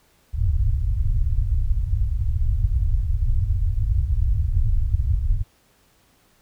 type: low-pass noise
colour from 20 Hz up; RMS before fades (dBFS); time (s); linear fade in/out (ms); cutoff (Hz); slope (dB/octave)
pink; -20; 0.33-5.44; 20; 110; 48
effects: pink hiss -60 dBFS RMS until 6.41 s